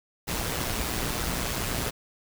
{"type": "noise with amplitude modulation", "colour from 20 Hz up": "pink", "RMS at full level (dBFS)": -27, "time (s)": [0.27, 1.91], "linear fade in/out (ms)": 20, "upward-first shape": "sine", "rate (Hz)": 120, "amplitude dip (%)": 60, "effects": []}